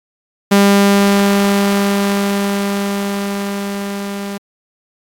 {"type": "tone with level ramp", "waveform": "sawtooth", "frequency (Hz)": 200, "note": "G3", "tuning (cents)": 35, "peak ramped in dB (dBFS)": [-3, -18], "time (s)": [0.51, 4.38], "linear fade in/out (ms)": 10, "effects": ["AAC 64 kbps"]}